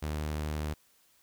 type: tone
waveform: sawtooth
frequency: 76 Hz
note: D#2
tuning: 40 cents flat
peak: -28 dBFS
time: 0.02-0.74 s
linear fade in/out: 10 ms
effects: white hiss -66 dBFS RMS until 1.22 s